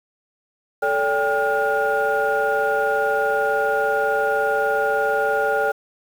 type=tone cluster; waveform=sine; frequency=438.3 / 571 / 795 / 1422 Hz; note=A4 / D5 / G5 / F6; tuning=-7 / -49 / +24 / +31 cents; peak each=-22 dBFS; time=0.82-5.72 s; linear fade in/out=10 ms; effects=tanh soft clip ceiling -11 dBFS + 7-bit